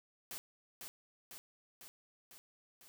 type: noise with echo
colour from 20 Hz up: white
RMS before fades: -45 dBFS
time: 0.31-0.38 s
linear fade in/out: 0 ms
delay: 500 ms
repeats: 5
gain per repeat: -3 dB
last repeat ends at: 2.88 s
effects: none